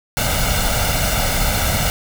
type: noise with comb filter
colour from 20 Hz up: pink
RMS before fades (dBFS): -18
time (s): 0.17-1.9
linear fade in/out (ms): 0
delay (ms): 1.4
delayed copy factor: +0.7
effects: none